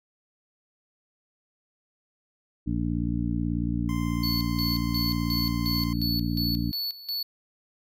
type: harmonic tone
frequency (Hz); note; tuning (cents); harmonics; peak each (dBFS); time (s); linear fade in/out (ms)
58.27; A#1; 0; 1 / 2 / 3 / 4 / 5; -31 / -31 / -31 / -31 / -31; 2.66-6.72; 20
type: tone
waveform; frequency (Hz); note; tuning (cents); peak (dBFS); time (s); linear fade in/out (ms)
25% pulse; 1043; C6; -6; -34; 3.89-5.93; 2
type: tone with tremolo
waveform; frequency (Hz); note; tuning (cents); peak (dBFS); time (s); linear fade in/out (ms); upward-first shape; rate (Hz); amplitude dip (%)
square; 4438; C#8; +1; -28; 4.23-7.23; 5; square; 2.8; 80
effects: none